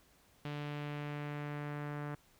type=tone with low-pass filter sweep; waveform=sawtooth; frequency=146.8 Hz; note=D3; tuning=in tune; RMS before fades=-41 dBFS; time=0.45-2.15 s; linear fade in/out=2 ms; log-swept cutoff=3200 to 1600 Hz; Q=1.6; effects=pink hiss -67 dBFS RMS until 2.39 s